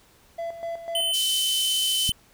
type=tone with tremolo; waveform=triangle; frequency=672 Hz; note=E5; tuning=33 cents sharp; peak=-26 dBFS; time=0.38-1.12 s; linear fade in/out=10 ms; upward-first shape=square; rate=4 Hz; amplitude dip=65%
type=tone; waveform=square; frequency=3050 Hz; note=G7; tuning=48 cents flat; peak=-23 dBFS; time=0.95-2.12 s; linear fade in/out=2 ms
type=band-pass noise; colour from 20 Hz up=pink; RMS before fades=-31 dBFS; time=1.13-2.11 s; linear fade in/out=20 ms; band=3900 to 14000 Hz; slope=24 dB/octave
type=click; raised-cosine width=5 ms; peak=-17 dBFS; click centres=2.093 s
effects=pink hiss -57 dBFS RMS until 2.33 s